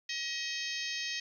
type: harmonic tone with a mistuned harmonic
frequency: 634 Hz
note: D#5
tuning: 32 cents sharp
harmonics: 3 / 4 / 5 / 6 / 7 / 8 / 9 / 10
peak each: -40 / -41 / -42 / -43 / -43 / -44 / -45 / -45 dBFS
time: 0.09-1.2 s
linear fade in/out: 5 ms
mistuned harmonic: 9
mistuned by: -69 cents
effects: 11-bit